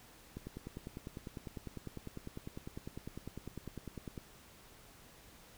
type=click train; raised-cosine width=3 ms; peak=-30 dBFS; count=39; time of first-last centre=0.37-4.178 s; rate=9.98 Hz; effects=pink hiss -59 dBFS RMS until 5.57 s